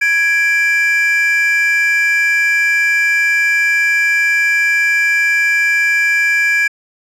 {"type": "tone pair together", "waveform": "triangle", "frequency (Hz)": [1661, 2349], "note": ["G#6", "D7"], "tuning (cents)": [0, 0], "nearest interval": "tritone", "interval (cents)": 600, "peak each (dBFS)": -11, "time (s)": [0.01, 6.68], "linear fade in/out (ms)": 10, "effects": ["tanh soft clip ceiling -4 dBFS", "resampled to 32000 Hz"]}